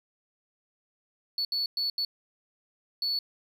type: tone bursts at uneven times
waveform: triangle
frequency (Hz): 4435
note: C#8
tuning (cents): 0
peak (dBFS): -24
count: 5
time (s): 1.38-1.45 / 1.52-1.66 / 1.77-1.9 / 1.98-2.05 / 3.02-3.19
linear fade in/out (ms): 2
effects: tanh soft clip ceiling -22 dBFS